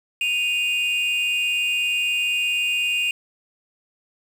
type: tone pair together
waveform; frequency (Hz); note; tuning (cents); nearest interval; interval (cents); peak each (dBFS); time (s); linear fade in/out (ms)
triangle; 2489 / 2797; D#7 / F7; 0 / +2; major second; 202; -21; 0.21-3.11; 2
effects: 7-bit